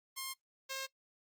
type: tone pair in turn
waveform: 5% pulse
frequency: 1063 / 534.7 Hz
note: C6 / C5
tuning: +27 / +37 cents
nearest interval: octave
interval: 1190 cents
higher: first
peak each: -27 dBFS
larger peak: neither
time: 0.16-0.34 / 0.69-0.87 s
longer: neither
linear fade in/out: 20 ms
effects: noise-tail reverb RT60 0.1 s tail -20 dB re dry + Opus 32 kbps